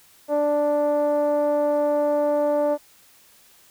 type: tone with low-pass filter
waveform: 10% pulse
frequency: 293.7 Hz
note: D4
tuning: in tune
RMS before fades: -21 dBFS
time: 0.28-2.78 s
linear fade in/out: 50 ms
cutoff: 640 Hz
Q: 3.6
effects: white hiss -54 dBFS RMS until 3.7 s

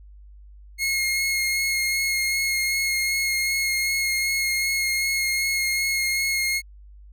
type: tone with vibrato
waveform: sawtooth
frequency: 2155 Hz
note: C#7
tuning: 49 cents flat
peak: -18 dBFS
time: 0.78-6.62 s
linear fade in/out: 50 ms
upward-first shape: sine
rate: 2.6 Hz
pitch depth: 13 cents each way
effects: added 50 Hz sine -43 dBFS peak until 7.12 s

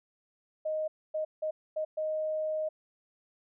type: tone bursts at uneven times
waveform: sine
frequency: 622.3 Hz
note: D#5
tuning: in tune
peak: -29 dBFS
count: 5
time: 0.65-0.88 / 1.14-1.25 / 1.42-1.51 / 1.76-1.85 / 1.97-2.69 s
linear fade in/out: 10 ms
effects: none

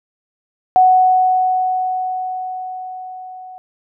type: tone with level ramp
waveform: sine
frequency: 742 Hz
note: F#5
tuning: 5 cents sharp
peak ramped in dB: -6 to -32 dBFS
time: 0.76-3.58 s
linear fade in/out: 0 ms
effects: none

